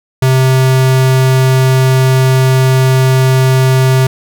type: tone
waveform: square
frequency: 130.81 Hz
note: C3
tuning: in tune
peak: -7 dBFS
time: 0.22-4.07 s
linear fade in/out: 5 ms
effects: none